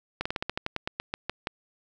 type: slowing click train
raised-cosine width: 0.3 ms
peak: -13 dBFS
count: 14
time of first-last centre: 0.21-1.471 s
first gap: 45 ms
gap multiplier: 1.12
effects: none